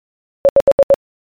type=tone bursts; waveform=sine; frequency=554.4 Hz; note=C#5; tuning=in tune; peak=-4 dBFS; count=5; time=0.45-0.941 s; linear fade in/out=0 ms; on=39 ms; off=74 ms; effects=MP3 96 kbps